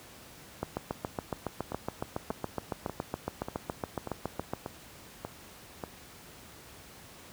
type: two click trains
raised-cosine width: 1 ms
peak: -17 / -21 dBFS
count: 29 / 8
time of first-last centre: 0.63-4.535 / 1.72-5.838 s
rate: 7.17 / 1.7 Hz
effects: pink hiss -51 dBFS RMS until 7.32 s + high-pass 60 Hz 12 dB/octave